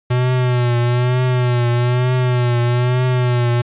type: tone with vibrato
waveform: square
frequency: 123.47 Hz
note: B2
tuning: in tune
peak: -14 dBFS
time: 0.1-3.62 s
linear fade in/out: 10 ms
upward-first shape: triangle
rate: 1.1 Hz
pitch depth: 58 cents each way
effects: resampled to 8000 Hz + 8-bit